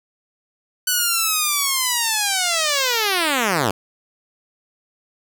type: linear sweep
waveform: 5% pulse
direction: down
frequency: 1500 to 91.8 Hz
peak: -6 dBFS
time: 0.87-3.71 s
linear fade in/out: 5 ms
effects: none